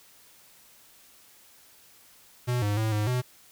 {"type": "tone with pitch steps", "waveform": "square", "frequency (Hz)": [123.3, 103.1, 110, 105.4, 125.3], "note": ["B2", "G#2", "A2", "G#2", "B2"], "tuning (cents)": [-2, -12, 0, 26, 25], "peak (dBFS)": -25, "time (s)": [2.47, 3.22], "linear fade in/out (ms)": 20, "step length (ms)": 150, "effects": ["white hiss -56 dBFS RMS until 3.51 s"]}